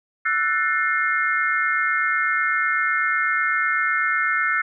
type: chord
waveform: sine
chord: F# half-diminished seventh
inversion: third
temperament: just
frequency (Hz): 1332 / 1480 / 1776 / 2131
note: E6 / F#6 / A6 / C7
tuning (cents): +18 / 0 / +16 / +31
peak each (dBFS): -24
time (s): 0.25-4.62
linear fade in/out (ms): 10
effects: none